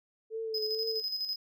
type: tone with vibrato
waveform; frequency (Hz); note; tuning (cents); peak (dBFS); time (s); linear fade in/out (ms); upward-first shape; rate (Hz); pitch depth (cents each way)
sine; 440; A4; 0; -33; 0.3-1.02; 50; triangle; 2.2; 42
type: tone with tremolo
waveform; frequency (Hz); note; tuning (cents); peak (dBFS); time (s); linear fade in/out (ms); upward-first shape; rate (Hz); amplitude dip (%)
triangle; 5050; D#8; +25; -29; 0.54-1.36; 5; square; 12; 50
effects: none